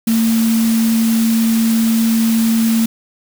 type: tone in noise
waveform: sine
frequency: 226.3 Hz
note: A3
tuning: 49 cents sharp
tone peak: -11 dBFS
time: 0.07-2.86 s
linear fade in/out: 5 ms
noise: white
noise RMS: -25 dBFS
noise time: 0.07-2.86 s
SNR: +11 dB
effects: none